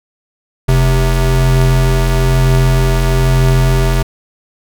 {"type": "tone pair together", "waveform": "square", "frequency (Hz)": [43.31, 131], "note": ["F1", "C3"], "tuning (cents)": [-14, 2], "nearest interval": "octave + perfect fifth", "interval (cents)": 1916, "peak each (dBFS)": -12, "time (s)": [0.68, 4.03], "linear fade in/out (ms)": 10, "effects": []}